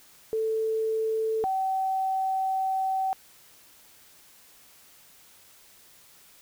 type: tone pair in turn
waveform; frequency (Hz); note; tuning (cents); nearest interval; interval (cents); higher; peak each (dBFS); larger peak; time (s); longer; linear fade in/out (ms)
sine; 441.9 / 764.7; A4 / G5; +7 / -43; major sixth; 950; second; -24; neither; 0.33-1.44 / 1.44-3.13; second; 0
effects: white hiss -55 dBFS RMS until 6.41 s